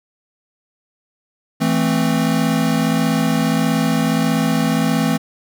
square chord, A minor, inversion second, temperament equal, 164.81 / 220 / 261.6 Hz, E3 / A3 / C4, 0 / 0 / 0 cents, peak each -20 dBFS, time 1.6-5.18 s, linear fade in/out 20 ms, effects none

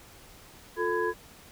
sine tone cluster, 355.3 / 442.1 / 1005 / 1665 Hz, F4 / A4 / B5 / G#6, +30 / +8 / +30 / +4 cents, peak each -31 / -29 / -32 / -33 dBFS, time 0.76-1.14 s, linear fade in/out 50 ms, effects pink hiss -52 dBFS RMS until 1.51 s

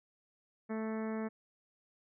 harmonic tone, 220 Hz, A3, in tune, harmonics 1 / 2 / 3 / 4 / 5 / 6 / 7 / 8 / 9 / 10, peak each -36 / -41 / -46 / -50 / -52 / -52 / -57 / -53 / -58 / -57 dBFS, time 0.69-1.29 s, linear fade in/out 20 ms, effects none

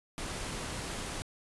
pink noise, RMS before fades -38 dBFS, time 0.18-1.22 s, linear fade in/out 0 ms, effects resampled to 24000 Hz

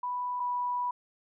sine tone pair in turn, 987.8 / 982.2 Hz, B5 / B5, 0 / -10 cents, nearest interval unison, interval 10 cents, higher first, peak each -30 / -28 dBFS, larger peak second, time 0.03-0.4 / 0.4-0.91 s, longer second, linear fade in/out 5 ms, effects none

